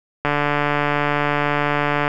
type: click train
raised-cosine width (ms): 0.5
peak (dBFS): -4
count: 268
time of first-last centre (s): 0.25-2.079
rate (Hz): 146
effects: none